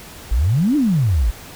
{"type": "exponential two-way sweep", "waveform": "sine", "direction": "up then down", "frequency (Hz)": [48.21, 312.3, 48.21], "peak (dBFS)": -13, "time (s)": [0.31, 1.31], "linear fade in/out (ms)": 10, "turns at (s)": 0.76, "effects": ["pink hiss -38 dBFS RMS until 1.55 s"]}